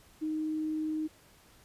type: tone with vibrato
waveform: sine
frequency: 311.1 Hz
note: D#4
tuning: in tune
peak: -30 dBFS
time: 0.21-1.08 s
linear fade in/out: 20 ms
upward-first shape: sine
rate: 20 Hz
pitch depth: 8 cents each way
effects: pink hiss -60 dBFS RMS until 1.64 s + resampled to 32000 Hz